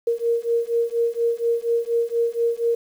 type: beating tone pair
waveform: sine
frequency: 464.7 / 468.9 Hz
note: A#4 / A#4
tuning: -5 / +10 cents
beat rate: 4.2 Hz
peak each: -22 dBFS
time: 0.07-2.75 s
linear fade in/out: 5 ms
effects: 8-bit